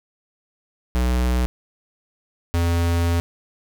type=tone pair in turn; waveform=square; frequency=61.74 / 85.16 Hz; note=B1 / F2; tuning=0 / -43 cents; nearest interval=tritone; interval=557 cents; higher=second; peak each=-18 dBFS; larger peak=neither; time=0.95-1.46 / 2.54-3.2 s; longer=second; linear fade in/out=0 ms; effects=none